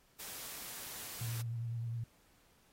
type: noise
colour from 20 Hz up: white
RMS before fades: -46 dBFS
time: 0.19-1.42 s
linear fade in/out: 10 ms
type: tone with vibrato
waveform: sine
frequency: 116.54 Hz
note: A#2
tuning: in tune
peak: -36 dBFS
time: 1.21-2.04 s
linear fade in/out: 5 ms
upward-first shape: sine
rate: 9.8 Hz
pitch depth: 34 cents each way
effects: pink hiss -69 dBFS RMS until 2.72 s + AAC 48 kbps